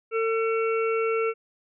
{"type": "harmonic tone", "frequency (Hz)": 450, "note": "A4", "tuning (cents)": 39, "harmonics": [1, 3, 5, 6], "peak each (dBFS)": [-23, -30, -34, -36], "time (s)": [0.11, 1.34], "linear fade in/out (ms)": 50, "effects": []}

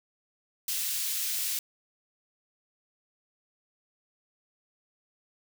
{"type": "high-pass noise", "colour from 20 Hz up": "white", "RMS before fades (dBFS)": -31, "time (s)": [0.68, 1.59], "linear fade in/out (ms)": 2, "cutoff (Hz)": 2800, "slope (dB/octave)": 12, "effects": []}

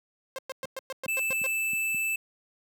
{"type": "tone bursts", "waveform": "sawtooth", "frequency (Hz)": 529, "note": "C5", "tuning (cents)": 19, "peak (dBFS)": -29, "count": 9, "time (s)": [0.36, 1.465], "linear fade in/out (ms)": 0, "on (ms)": 25, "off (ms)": 110}
{"type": "clicks", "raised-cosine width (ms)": 5, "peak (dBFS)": -26, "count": 6, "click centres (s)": [0.645, 1.061, 1.304, 1.416, 1.733, 1.946]}
{"type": "tone", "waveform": "square", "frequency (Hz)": 2637, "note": "E7", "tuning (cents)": 0, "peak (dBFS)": -27, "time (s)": [1.08, 2.16], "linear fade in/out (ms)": 5}
{"effects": ["high-pass 200 Hz 12 dB/octave"]}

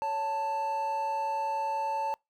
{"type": "tone pair together", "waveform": "triangle", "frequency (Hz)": [559, 884.8], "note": ["C#5", "A5"], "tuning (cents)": [14, 9], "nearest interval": "minor sixth", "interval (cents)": 795, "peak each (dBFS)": [-35, -27], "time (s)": [0.02, 2.14], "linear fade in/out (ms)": 0, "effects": ["noise-tail reverb RT60 0.2 s tail -26 dB re dry"]}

